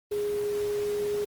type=tone in noise; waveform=sine; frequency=413.4 Hz; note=G#4; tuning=8 cents flat; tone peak=-26 dBFS; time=0.11-1.25 s; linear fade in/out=10 ms; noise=pink; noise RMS=-42 dBFS; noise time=0.11-1.25 s; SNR=+13 dB; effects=high-pass 80 Hz 12 dB/octave + Opus 24 kbps